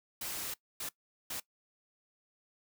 white noise bursts at uneven times, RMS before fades -39 dBFS, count 3, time 0.21-0.54 / 0.8-0.89 / 1.3-1.4 s, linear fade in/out 5 ms, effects noise-tail reverb RT60 0.1 s tail -20 dB re dry

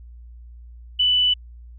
sine tone with frequency modulation, 2981 Hz, F#7, 12 cents sharp, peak -15 dBFS, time 0.99-1.34 s, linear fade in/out 10 ms, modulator 59 Hz, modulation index 0.25, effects added 59 Hz sine -39 dBFS peak until 1.78 s

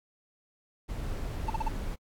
brown noise, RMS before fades -34 dBFS, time 0.88-1.96 s, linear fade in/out 20 ms
triangle tone bursts, 885 Hz, A5, 10 cents sharp, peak -26 dBFS, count 4, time 1.48-1.684 s, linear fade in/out 5 ms, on 21 ms, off 40 ms
effects AAC 64 kbps

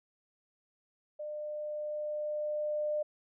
sine tone with level ramp, 601 Hz, D5, 40 cents sharp, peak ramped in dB -37 to -29 dBFS, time 1.19-3.03 s, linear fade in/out 10 ms, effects none

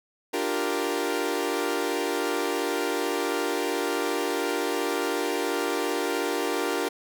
sawtooth chord, G minor seventh, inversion second, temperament equal, 293.7 / 349.2 / 392 / 466.2 Hz, D4 / F4 / G4 / Bb4, 0 / 0 / 0 / 0 cents, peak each -28 / -27 / -27 / -26 dBFS, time 0.33-6.89 s, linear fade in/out 10 ms, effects none

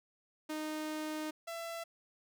sawtooth tone pair in turn, 308.6 / 669.6 Hz, D#4 / E5, -14 / +27 cents, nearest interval octave + minor second, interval 1341 cents, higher second, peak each -33 / -36 dBFS, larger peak first, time 0.49-1.31 / 1.47-1.84 s, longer first, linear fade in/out 10 ms, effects none

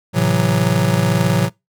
square chord, F# half-diminished seventh, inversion first, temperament just, 111 / 133.2 / 166.5 / 185 Hz, A2 / C3 / E3 / F#3, +16 / +31 / +18 / 0 cents, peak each -20 dBFS, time 0.13-1.5 s, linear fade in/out 50 ms, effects noise-tail reverb RT60 0.2 s tail -23 dB re dry

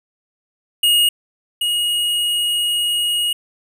square tone pair in turn, 2868 / 2881 Hz, F7 / F#7, +45 / -47 cents, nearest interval unison, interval 8 cents, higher second, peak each -12 / -17 dBFS, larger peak first, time 0.83-1.09 / 1.61-3.33 s, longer second, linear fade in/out 5 ms, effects none

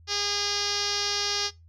5% pulse tone with low-pass filter, 408.1 Hz, G#4, 30 cents flat, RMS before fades -28 dBFS, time 0.07-1.51 s, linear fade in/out 50 ms, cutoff 5400 Hz, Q 4.5, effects noise-tail reverb RT60 0.2 s tail -19 dB re dry + added 83 Hz sine -50 dBFS peak until 1.68 s

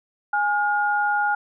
sine tone pair together, 828.5 / 1425 Hz, G#5 / F6, -4 / +34 cents, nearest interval major sixth, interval 938 cents, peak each -21 / -22 dBFS, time 0.33-1.35 s, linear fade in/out 5 ms, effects none

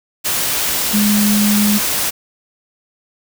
sine tone in noise, 207.7 Hz, G#3, in tune, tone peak -12 dBFS, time 0.93-1.79 s, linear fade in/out 20 ms, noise white, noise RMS -18 dBFS, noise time 0.24-2.11 s, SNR +3 dB, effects none

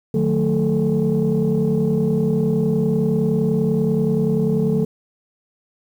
sine tone cluster, 150.8 / 181.3 / 221 / 437.4 Hz, D3 / F#3 / A3 / A4, +46 / -35 / +8 / -10 cents, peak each -20 dBFS, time 0.14-4.85 s, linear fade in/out 5 ms, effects tanh soft clip ceiling -10 dBFS + 8-bit

